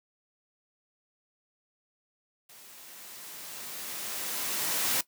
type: noise with level ramp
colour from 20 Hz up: white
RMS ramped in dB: -52 to -27 dBFS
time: 2.49-5.01 s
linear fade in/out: 5 ms
effects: noise-tail reverb RT60 0.1 s tail -17 dB re dry + high-pass 150 Hz 12 dB/octave